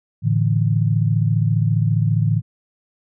sine chord, A suspended fourth, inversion none, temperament equal with one note detuned, 110 / 144.89 / 164.81 Hz, A2 / D3 / E3, 0 / -23 / 0 cents, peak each -17 / -20 / -21 dBFS, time 0.22-2.42 s, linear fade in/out 50 ms, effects none

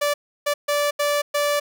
sawtooth tone bursts at uneven times, 582 Hz, D5, 16 cents flat, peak -15 dBFS, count 5, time 0.01-0.14 / 0.46-0.54 / 0.68-0.91 / 0.99-1.22 / 1.34-1.6 s, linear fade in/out 10 ms, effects none

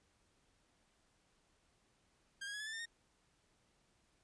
sawtooth tone with pitch steps, 1603 / 1641.4 / 1680.8 / 1721 / 1762.3 / 1804.5 / 1847.8 Hz, G6 / G#6 / G#6 / A6 / A6 / A6 / A#6, +38 / -21 / +20 / -39 / +2 / +43 / -16 cents, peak -39 dBFS, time 2.41-2.858 s, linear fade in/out 10 ms, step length 64 ms, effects pink hiss -75 dBFS RMS until 4.23 s + resampled to 22050 Hz

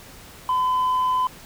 sine tone, 1014 Hz, B5, 45 cents sharp, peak -16 dBFS, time 0.49-1.27 s, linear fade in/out 2 ms, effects tanh soft clip ceiling -17 dBFS + pink hiss -44 dBFS RMS until 1.45 s

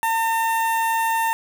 sawtooth tone with notch filter, 906 Hz, A#5, 50 cents flat, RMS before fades -21 dBFS, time 0.03-1.33 s, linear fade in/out 0 ms, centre 4800 Hz, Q 0.63, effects 7-bit

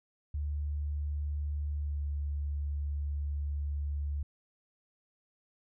sine tone with pitch glide, 73.42 to 72.37 Hz, D2 to D2, 0 to -25 cents, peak -31 dBFS, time 0.34-4.23 s, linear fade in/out 5 ms, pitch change -25 cents, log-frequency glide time 1.79-2.01 s, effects none

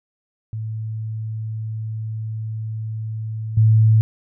sine tone with level steps, 110 Hz, A2, in tune, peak -24 / -10 dBFS, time 0.53-4.01 s, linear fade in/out 0 ms, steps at 3.57 s, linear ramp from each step 5 ms, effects none

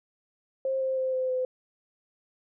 sine tone with pitch steps, 531 / 525.8 / 520.7 / 515.6 / 510.5 Hz, C5 / C5 / C5 / C5 / C5, +25 / +8 / -8 / -26 / -43 cents, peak -25 dBFS, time 0.65-1.45 s, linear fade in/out 2 ms, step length 160 ms, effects none

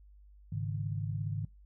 sine chord, Ab suspended fourth, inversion none, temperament just, 103.83 / 138.43 / 155.74 Hz, Ab2 / Db3 / Eb3, 0 / -2 / +2 cents, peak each -35 / -38 / -38 dBFS, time 0.52-1.45 s, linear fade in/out 5 ms, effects noise-tail reverb RT60 0.2 s tail -23 dB re dry + added 50 Hz sine -54 dBFS peak until 1.65 s

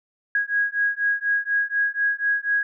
sine beating tone pair, 1648 / 1652.1 Hz, G#6 / G#6, -14 / -10 cents, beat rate 4.1 Hz, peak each -23 dBFS, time 0.35-2.63 s, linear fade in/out 2 ms, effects none

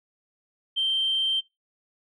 sine tone, 3136 Hz, G7, in tune, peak -21 dBFS, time 0.76-1.41 s, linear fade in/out 20 ms, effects noise-tail reverb RT60 0.2 s tail -22 dB re dry + tanh soft clip ceiling -17 dBFS

